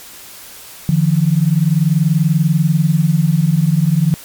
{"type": "tone pair together", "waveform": "sine", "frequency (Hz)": [149.63, 170], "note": ["D3", "F3"], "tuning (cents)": [33, -46], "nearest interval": "major second", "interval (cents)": 221, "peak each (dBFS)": -13, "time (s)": [0.89, 4.14], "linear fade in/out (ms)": 0, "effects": ["white hiss -36 dBFS RMS until 4.24 s", "MP3 96 kbps"]}